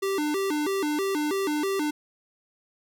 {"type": "tone with vibrato", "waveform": "square", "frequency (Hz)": 341.8, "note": "F4", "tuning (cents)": -37, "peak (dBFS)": -25, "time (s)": [0.02, 1.91], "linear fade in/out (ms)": 10, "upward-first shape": "square", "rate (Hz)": 3.1, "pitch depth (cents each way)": 230, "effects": []}